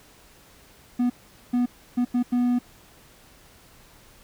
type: tone bursts at uneven times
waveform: triangle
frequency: 244.9 Hz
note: B3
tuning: 14 cents flat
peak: -17 dBFS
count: 5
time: 0.99-1.1 / 1.53-1.66 / 1.97-2.05 / 2.14-2.23 / 2.32-2.59 s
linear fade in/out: 10 ms
effects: pink hiss -53 dBFS RMS until 4.23 s

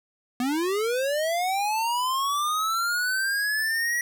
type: linear sweep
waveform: square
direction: up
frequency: 239.2 to 1932 Hz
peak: -24 dBFS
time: 0.4-4.01 s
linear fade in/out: 2 ms
effects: none

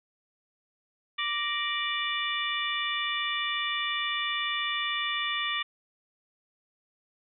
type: harmonic tone with a mistuned harmonic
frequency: 587.3 Hz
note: D5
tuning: in tune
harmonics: 2 / 3 / 4 / 5 / 6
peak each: -34 / -34 / -34 / -34 / -34 dBFS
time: 1.18-5.63 s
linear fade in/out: 10 ms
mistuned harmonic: 3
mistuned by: +100 cents
effects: none

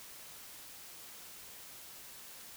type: silence
effects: white hiss -51 dBFS RMS until 2.56 s

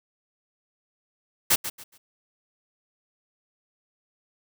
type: noise with echo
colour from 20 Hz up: white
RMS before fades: -19 dBFS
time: 1.5-1.56 s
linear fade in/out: 10 ms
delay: 140 ms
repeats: 3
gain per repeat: -12 dB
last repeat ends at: 1.98 s
effects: none

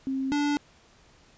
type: tone pair in turn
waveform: sine / square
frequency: 266.8 / 290.7 Hz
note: C4 / D4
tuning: +34 / -18 cents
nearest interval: minor second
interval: 148 cents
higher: second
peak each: -26 / -24 dBFS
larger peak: second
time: 0.07-0.32 / 0.32-0.57 s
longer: neither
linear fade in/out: 0 ms
effects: pink hiss -58 dBFS RMS until 1.37 s + resampled to 16000 Hz

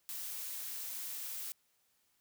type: noise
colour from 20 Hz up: blue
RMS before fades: -42 dBFS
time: 0.09-1.52 s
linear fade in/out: 0 ms
effects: white hiss -75 dBFS RMS until 2.2 s

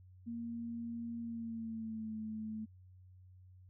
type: tone with pitch glide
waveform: sine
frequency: 233.1 to 217.5 Hz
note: A#3 to A3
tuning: 0 to -20 cents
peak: -39 dBFS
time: 0.26-2.66 s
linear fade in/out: 20 ms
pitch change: -120 cents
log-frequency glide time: 1.19-2.16 s
effects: added 92 Hz sine -56 dBFS peak until 3.69 s

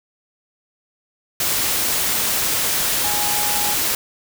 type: tone in noise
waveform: sine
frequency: 830.6 Hz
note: G#5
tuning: in tune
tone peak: -26 dBFS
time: 3.04-3.74 s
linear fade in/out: 2 ms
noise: white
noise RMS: -20 dBFS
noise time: 1.4-3.95 s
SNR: -9 dB
effects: none

